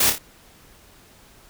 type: noise with echo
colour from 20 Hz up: white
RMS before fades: -18 dBFS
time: 0-0.1 s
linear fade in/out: 5 ms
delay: 28 ms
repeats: 3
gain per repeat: -6 dB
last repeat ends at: 0.184 s
effects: pink hiss -51 dBFS RMS until 1.49 s